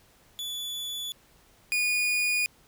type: tone pair in turn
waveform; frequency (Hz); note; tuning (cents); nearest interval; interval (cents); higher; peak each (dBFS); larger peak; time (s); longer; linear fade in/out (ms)
40% pulse; 3449 / 2453; A7 / D#7; -35 / -25; tritone; 590; first; -31 / -23; second; 0.39-1.12 / 1.72-2.46; second; 0
effects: pink hiss -60 dBFS RMS until 2.67 s